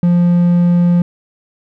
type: tone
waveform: triangle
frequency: 174.61 Hz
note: F3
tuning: in tune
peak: -6 dBFS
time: 0.03-1.02 s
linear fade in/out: 2 ms
effects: none